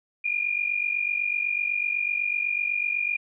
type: tone pair together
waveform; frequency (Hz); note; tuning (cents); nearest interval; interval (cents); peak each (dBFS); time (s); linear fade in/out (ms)
sine; 2402 / 2450; D7 / D#7; +38 / -27; unison; 35; -26 / -27; 0.24-3.17; 10
effects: none